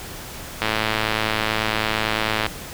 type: click train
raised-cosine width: 0.3 ms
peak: -4 dBFS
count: 202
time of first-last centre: 0.62-2.464 s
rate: 109 Hz
effects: pink hiss -35 dBFS RMS until 2.73 s